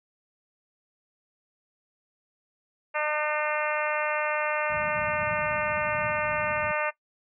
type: harmonic tone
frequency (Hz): 302.1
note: D4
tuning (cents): +49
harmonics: 2 / 3 / 4 / 5 / 6 / 7 / 8 / 9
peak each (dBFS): -30 / -32 / -33 / -34 / -35 / -35 / -36 / -37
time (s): 2.94-6.91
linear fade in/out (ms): 20
type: low-pass noise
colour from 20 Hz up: pink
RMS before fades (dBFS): -37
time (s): 4.69-6.72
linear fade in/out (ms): 10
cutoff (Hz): 200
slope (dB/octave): 24
effects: noise-tail reverb RT60 0.1 s tail -18 dB re dry + high-pass 100 Hz 12 dB/octave